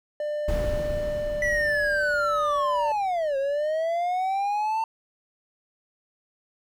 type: tone with pitch glide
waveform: triangle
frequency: 596 to 586.1 Hz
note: D5 to D5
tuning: +25 to -4 cents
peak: -24 dBFS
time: 0.2-2.92 s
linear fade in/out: 2 ms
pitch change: -29 cents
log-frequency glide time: 1.05-2.46 s
type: noise with exponential decay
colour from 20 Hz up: brown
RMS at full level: -26 dBFS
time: 0.48-3.75 s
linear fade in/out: 5 ms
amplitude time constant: 710 ms
type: linear two-way sweep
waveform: triangle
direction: down then up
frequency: 1975.5 to 537 to 902 Hz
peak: -21 dBFS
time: 1.42-4.84 s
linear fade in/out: 2 ms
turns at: 3.37 s
effects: none